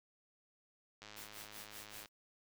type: click train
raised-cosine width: 0.2 ms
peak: -34 dBFS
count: 110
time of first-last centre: 1.02-2.058 s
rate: 105 Hz
type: noise with tremolo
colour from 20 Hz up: white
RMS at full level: -50 dBFS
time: 1.16-2.09 s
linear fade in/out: 10 ms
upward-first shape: sine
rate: 5.2 Hz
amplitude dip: 95%
effects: none